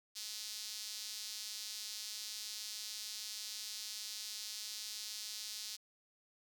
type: tone with high-pass filter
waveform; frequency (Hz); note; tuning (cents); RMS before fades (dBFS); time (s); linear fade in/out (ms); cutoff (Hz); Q
sawtooth; 213.2; G#3; +46; -45; 0.15-5.77; 20; 4600; 2.2
effects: none